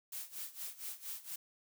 blue noise with tremolo, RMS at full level -42 dBFS, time 0.12-1.36 s, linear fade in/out 5 ms, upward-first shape sine, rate 4.3 Hz, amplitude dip 85%, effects none

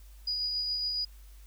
sine tone with tremolo, 4913 Hz, D#8, 23 cents flat, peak -28 dBFS, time 0.27-1.05 s, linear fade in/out 5 ms, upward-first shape sine, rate 7.2 Hz, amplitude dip 25%, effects added 50 Hz sine -48 dBFS peak until 1.46 s + white hiss -62 dBFS RMS until 1.46 s

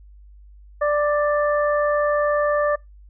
harmonic tone, 589 Hz, D5, 5 cents sharp, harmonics 1 / 2 / 3, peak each -18 / -24 / -28 dBFS, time 0.81-2.76 s, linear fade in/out 10 ms, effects noise-tail reverb RT60 0.2 s tail -25 dB re dry + added 50 Hz sine -43 dBFS peak until 3.09 s

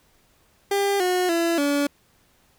30% pulse tone with pitch steps, 399.8 / 363.2 / 336.3 / 286.2 Hz, G4 / F#4 / E4 / D4, +34 / -32 / +35 / -45 cents, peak -17 dBFS, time 0.71-1.87 s, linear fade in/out 5 ms, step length 290 ms, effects pink hiss -61 dBFS RMS until 2.58 s

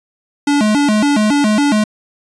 square tone with vibrato, 247.3 Hz, B3, 3 cents sharp, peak -11 dBFS, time 0.47-1.84 s, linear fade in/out 5 ms, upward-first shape square, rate 3.6 Hz, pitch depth 260 cents each way, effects resampled to 22050 Hz

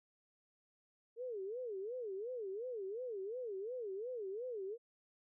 sine tone with vibrato, 440 Hz, A4, in tune, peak -40 dBFS, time 1.16-4.78 s, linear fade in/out 50 ms, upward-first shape sine, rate 2.8 Hz, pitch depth 260 cents each way, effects none

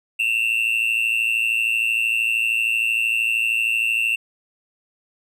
triangle tone with amplitude modulation, 2700 Hz, E7, 41 cents sharp, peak -13 dBFS, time 0.19-4.16 s, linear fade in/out 10 ms, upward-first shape sine, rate 113 Hz, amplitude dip 75%, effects none

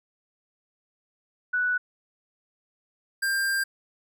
sine / square tone pair in turn, 1480 / 1591.5 Hz, F#6 / G6, 0 / +26 cents, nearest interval minor second, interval 126 cents, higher second, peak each -22 / -24 dBFS, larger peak first, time 1.53-1.78 / 3.22-3.64 s, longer second, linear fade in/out 10 ms, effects none

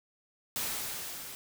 white noise with level ramp, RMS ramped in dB -33 to -44 dBFS, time 0.56-1.35 s, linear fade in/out 0 ms, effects none

